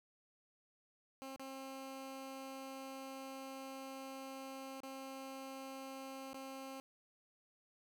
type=tone with dropouts; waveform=15% pulse; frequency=267.5 Hz; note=C4; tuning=38 cents sharp; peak=-40 dBFS; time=1.22-6.8 s; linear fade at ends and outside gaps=0 ms; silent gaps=1.362-1.396 / 4.804-4.833 / 6.331-6.343 s; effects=none